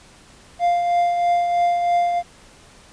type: tone with tremolo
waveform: triangle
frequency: 698.5 Hz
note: F5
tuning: in tune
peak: -12 dBFS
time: 0.59-2.23 s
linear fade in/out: 50 ms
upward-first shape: triangle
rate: 3.1 Hz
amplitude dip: 45%
effects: pink hiss -48 dBFS RMS until 2.92 s + resampled to 22050 Hz